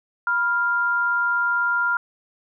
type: tone pair together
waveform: sine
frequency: 978 / 1398 Hz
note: B5 / F6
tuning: -17 / +1 cents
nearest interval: tritone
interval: 618 cents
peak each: -26 / -19 dBFS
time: 0.27-1.97 s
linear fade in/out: 2 ms
effects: none